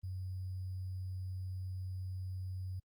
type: tone with sample-and-hold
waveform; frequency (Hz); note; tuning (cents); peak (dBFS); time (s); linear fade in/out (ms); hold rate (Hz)
sine; 92.9; F#2; +7; -38; 0.03-2.8; 10; 4900
effects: Opus 32 kbps